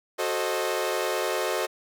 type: chord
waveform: sawtooth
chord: F# diminished seventh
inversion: none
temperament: equal with one note detuned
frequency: 370 / 440 / 529.3 / 622.3 Hz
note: F#4 / A4 / C5 / Eb5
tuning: 0 / 0 / +20 / 0 cents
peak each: -27 dBFS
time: 0.18-1.67 s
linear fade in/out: 20 ms
effects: none